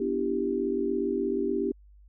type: chord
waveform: sine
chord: E minor seventh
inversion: second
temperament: equal with one note detuned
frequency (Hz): 246.9 / 293.7 / 335.2 / 392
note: B3 / D4 / E4 / G4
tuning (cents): 0 / 0 / +29 / 0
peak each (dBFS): -32 / -32 / -33 / -28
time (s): 0-1.72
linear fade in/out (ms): 5
effects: added 50 Hz sine -51 dBFS peak until 2.08 s